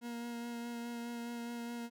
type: tone with vibrato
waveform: 40% pulse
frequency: 236.2 Hz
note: A#3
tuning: 23 cents sharp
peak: -39 dBFS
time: 0.01-1.9 s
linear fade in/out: 50 ms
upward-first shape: sine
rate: 4.8 Hz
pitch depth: 14 cents each way
effects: none